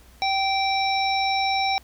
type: harmonic tone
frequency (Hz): 778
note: G5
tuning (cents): -13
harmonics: 1 / 3 / 5 / 7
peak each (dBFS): -22 / -27 / -29 / -30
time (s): 0.22-1.78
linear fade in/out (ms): 0
effects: added 60 Hz sine -50 dBFS peak until 1.83 s + pink hiss -54 dBFS RMS until 1.83 s